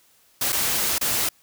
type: noise with dropouts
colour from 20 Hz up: white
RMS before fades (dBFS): -23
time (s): 0.41-1.29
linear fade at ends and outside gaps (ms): 5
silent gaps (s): 0.523-0.527 / 0.983-1.011
effects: white hiss -59 dBFS RMS until 1.42 s